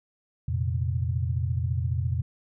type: chord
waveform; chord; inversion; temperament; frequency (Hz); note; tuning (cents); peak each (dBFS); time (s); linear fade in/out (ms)
sine; F suspended fourth; none; just; 87.31 / 116.41 / 130.96; F2 / Bb2 / C3; 0 / -2 / +2; -27 / -29 / -30; 0.48-2.22; 5
effects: none